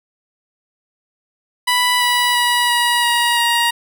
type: tone with pitch steps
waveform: 15% pulse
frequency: 987.8 / 978.7 / 969.7 / 960.8 / 951.9 / 943.2 Hz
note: B5 / B5 / B5 / B5 / A#5 / A#5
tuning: 0 / -16 / -32 / -48 / +36 / +20 cents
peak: -7 dBFS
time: 1.67-3.71 s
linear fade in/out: 10 ms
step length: 340 ms
effects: none